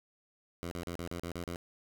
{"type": "tone bursts", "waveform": "10% pulse", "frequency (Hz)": 86.3, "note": "F2", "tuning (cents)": -20, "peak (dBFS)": -29, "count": 8, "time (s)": [0.63, 1.559], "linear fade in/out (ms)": 0, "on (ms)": 82, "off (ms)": 39, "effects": []}